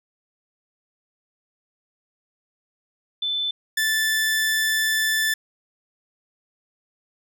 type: tone pair in turn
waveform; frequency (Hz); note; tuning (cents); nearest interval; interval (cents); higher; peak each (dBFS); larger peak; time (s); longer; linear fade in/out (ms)
sine / sawtooth; 3520 / 1756.6; A7 / A6; 0 / -3; octave; 1203; first; -22 / -16; second; 3.22-3.51 / 3.77-5.34; second; 5
effects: none